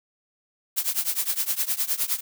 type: noise with tremolo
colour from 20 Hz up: blue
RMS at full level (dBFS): -22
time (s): 0.76-2.21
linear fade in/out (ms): 20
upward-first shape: triangle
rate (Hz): 9.7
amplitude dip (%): 95
effects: none